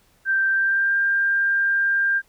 sine tone with pitch glide, 1568 to 1594.5 Hz, G6 to G6, 0 to +29 cents, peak -17 dBFS, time 0.25-2.22 s, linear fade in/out 50 ms, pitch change +29 cents, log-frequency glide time 0.5-0.95 s, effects pink hiss -60 dBFS RMS until 2.28 s

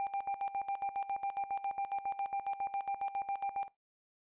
triangle tone with tremolo, 794 Hz, G5, 22 cents sharp, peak -30 dBFS, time 0-3.68 s, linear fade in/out 0 ms, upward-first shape square, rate 7.3 Hz, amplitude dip 75%, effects noise-tail reverb RT60 0.2 s tail -19 dB re dry + resampled to 8000 Hz

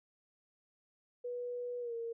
sine tone with pitch glide, 488.3 to 462.5 Hz, B4 to A#4, -20 to -14 cents, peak -37 dBFS, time 1.24-2.13 s, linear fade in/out 10 ms, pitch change -94 cents, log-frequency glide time 1.8-1.94 s, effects none

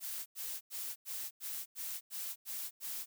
blue noise bursts, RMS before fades -41 dBFS, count 9, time 0-3.06 s, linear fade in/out 50 ms, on 260 ms, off 90 ms, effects none

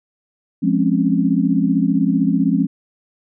sine chord, Db major seventh, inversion first, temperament equal, 174.61 / 207.7 / 261.6 / 277.2 Hz, F3 / Ab3 / C4 / Db4, 0 / 0 / 0 / 0 cents, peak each -19 dBFS, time 0.62-2.67 s, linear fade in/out 20 ms, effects none

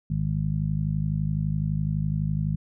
harmonic tone, 51.91 Hz, G#1, in tune, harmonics 1 / 2 / 3 / 4, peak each -32 / -30 / -25 / -33 dBFS, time 0.1-2.56 s, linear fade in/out 5 ms, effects none

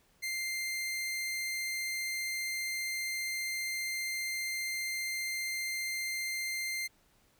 sawtooth tone, 2095 Hz, C7, 2 cents sharp, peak -30 dBFS, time 0.22-6.88 s, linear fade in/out 20 ms, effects pink hiss -68 dBFS RMS until 7.39 s

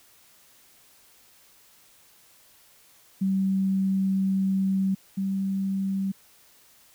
sine tone pair in turn, 192.2 / 193.76 Hz, G3 / G3, -34 / -20 cents, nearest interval unison, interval 14 cents, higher second, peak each -21 / -24 dBFS, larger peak first, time 3.21-4.95 / 5.17-6.12 s, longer first, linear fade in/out 10 ms, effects white hiss -57 dBFS RMS until 6.94 s

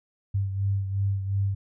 sine beating tone pair, 98.1 / 100.9 Hz, G2 / G#2, +2 / -49 cents, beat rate 2.8 Hz, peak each -24 / -32 dBFS, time 0.34-1.55 s, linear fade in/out 10 ms, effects none

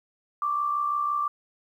sine tone pair together, 1108.7 / 1174.6 Hz, C#6 / D6, 0 / 0 cents, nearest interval minor second, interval 100 cents, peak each -33 / -24 dBFS, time 0.42-1.28 s, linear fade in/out 2 ms, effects 10-bit

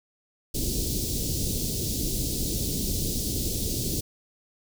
pink band-stop noise, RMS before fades -28 dBFS, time 0.54-4.01 s, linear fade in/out 10 ms, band 400 to 4200 Hz, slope 24 dB/octave, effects none

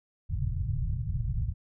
white low-pass noise, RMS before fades -30 dBFS, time 0.29-1.54 s, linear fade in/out 20 ms, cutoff 140 Hz, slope 48 dB/octave, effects none

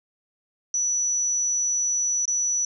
sine tone with dropouts, 5920 Hz, F#8, in tune, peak -21 dBFS, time 0.74-2.65 s, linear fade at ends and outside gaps 2 ms, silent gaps 2.255-2.278 s, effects none

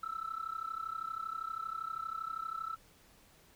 sine tone with amplitude modulation, 1318.5 Hz, E6, in tune, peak -32 dBFS, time 0.03-2.76 s, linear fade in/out 5 ms, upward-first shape sine, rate 32.6 Hz, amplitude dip 90%, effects tanh soft clip ceiling -31 dBFS + pink hiss -63 dBFS RMS until 3.55 s

